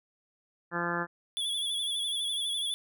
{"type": "harmonic tone", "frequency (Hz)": 172.4, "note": "F3", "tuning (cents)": -22, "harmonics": [1, 2, 3, 4, 5, 6, 7, 8, 9, 10], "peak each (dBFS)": [-37, -37, -39, -42, -39, -39, -38, -37, -38, -36], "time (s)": [0.71, 1.07], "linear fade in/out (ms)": 50}
{"type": "tone with vibrato", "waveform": "square", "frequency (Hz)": 3410, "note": "G#7", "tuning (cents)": 45, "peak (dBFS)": -30, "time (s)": [1.37, 2.74], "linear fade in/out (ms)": 0, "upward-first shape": "sine", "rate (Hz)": 12, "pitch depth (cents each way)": 53}
{"effects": []}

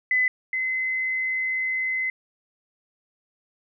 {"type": "tone pair in turn", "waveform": "sine", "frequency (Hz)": [2013, 2046], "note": ["B6", "C7"], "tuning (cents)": [33, -39], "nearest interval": "unison", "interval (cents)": 28, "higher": "second", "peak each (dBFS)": [-18, -23], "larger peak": "first", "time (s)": [[0.11, 0.28], [0.53, 2.1]], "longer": "second", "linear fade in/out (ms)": 2, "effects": []}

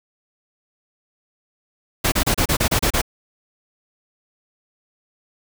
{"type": "noise bursts", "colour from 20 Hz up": "pink", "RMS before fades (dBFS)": -18, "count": 9, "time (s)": [2.04, 3.017], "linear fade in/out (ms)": 10, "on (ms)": 81, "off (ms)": 31, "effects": []}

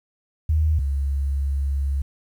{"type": "tone pair in turn", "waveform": "sine", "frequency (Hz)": [77.7, 69.22], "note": ["D#2", "C#2"], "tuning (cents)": [-2, -2], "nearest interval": "major second", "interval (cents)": 200, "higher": "first", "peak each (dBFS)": [-16, -20], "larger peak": "first", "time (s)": [[0.49, 0.79], [0.79, 2.02]], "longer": "second", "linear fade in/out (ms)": 5, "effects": ["9-bit"]}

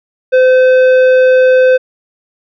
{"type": "tone with tanh clipping", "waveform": "triangle", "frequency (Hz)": 513, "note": "C5", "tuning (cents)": -34, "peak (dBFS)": -6, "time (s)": [0.32, 1.78], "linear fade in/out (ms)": 20, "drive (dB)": 14, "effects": []}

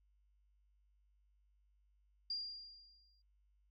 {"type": "tone with exponential decay", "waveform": "sine", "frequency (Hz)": 4791, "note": "D8", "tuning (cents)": 34, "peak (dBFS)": -36, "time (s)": [2.3, 3.22], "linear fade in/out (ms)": 5, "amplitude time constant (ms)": 200, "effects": ["added 50 Hz sine -70 dBFS peak until 3.7 s", "MP3 64 kbps"]}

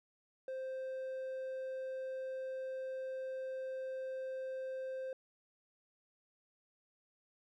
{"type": "tone with hard clipping", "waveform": "sine", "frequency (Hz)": 523.3, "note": "C5", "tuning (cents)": 0, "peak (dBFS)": -40, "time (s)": [0.48, 5.13], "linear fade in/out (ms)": 2, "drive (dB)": 3, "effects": []}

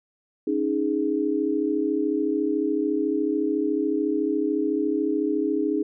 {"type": "chord", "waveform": "sine", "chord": "C# suspended second", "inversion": "none", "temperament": "equal", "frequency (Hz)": [277.2, 311.1, 415.3], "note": ["C#4", "D#4", "G#4"], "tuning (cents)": [0, 0, 0], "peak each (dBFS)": [-27, -24, -26], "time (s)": [0.47, 5.83], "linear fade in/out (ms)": 5, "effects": []}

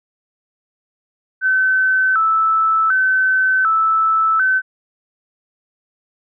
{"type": "tone with vibrato", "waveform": "sine", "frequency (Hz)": 1416, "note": "F6", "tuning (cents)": 23, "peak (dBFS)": -12, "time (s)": [1.41, 4.62], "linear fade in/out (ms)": 50, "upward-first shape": "square", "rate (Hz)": 0.67, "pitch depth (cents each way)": 130, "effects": []}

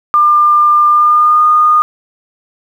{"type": "tone with pitch glide", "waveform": "sine", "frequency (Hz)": [1198, 1224.6], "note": ["D6", "D#6"], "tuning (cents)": [34, -28], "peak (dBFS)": -5, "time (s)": [0.14, 1.82], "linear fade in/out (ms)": 0, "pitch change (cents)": 38, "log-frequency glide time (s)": [0.89, 1.43], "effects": ["7-bit"]}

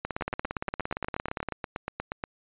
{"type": "two click trains", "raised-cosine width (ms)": 0.5, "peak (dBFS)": [-16, -15], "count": [18, 26], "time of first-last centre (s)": [[0.21, 2.239], [0.05, 1.487]], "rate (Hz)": [8.38, 17.4], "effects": ["resampled to 8000 Hz"]}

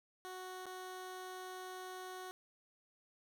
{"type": "tone with dropouts", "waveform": "15% pulse", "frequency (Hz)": 370, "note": "F#4", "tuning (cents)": 0, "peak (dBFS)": -39, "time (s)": [0.25, 2.31], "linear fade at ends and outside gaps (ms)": 0, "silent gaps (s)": [0.656, 0.665], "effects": []}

